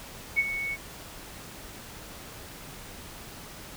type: tone with ADSR envelope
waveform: sine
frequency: 2217 Hz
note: C#7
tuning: in tune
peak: -18 dBFS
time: 0.36-0.77 s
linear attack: 29 ms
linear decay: 37 ms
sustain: -11 dB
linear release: 38 ms
effects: pink hiss -44 dBFS RMS until 3.76 s